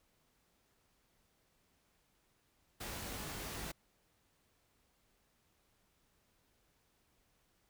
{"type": "noise with comb filter", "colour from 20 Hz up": "pink", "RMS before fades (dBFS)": -44, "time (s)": [2.8, 3.72], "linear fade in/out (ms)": 10, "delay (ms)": 19, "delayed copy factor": 0.7, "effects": ["pink hiss -75 dBFS RMS until 7.69 s"]}